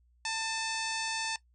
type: harmonic tone with a mistuned harmonic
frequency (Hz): 894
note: A5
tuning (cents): +27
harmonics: 1 / 2 / 3 / 4 / 5 / 6 / 7 / 8 / 9 / 10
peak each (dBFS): -37 / -39 / -38 / -43 / -40 / -40 / -44 / -46 / -48 / -47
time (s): 0.25-1.36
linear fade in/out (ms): 2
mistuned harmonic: 3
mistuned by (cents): -46
effects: noise-tail reverb RT60 0.1 s tail -18 dB re dry + added 60 Hz sine -63 dBFS peak until 1.54 s